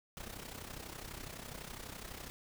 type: noise with amplitude modulation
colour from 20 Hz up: pink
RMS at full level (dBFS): -44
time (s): 0.17-2.3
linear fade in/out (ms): 0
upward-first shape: sine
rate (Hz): 32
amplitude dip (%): 70
effects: none